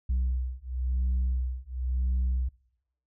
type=beating tone pair; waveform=sine; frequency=62.7 / 63.66 Hz; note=B1 / C2; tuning=+27 / -47 cents; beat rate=0.96 Hz; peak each=-27 dBFS; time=0.09-2.49 s; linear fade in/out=10 ms; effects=noise-tail reverb RT60 0.8 s tail -25 dB re dry + tanh soft clip ceiling -22 dBFS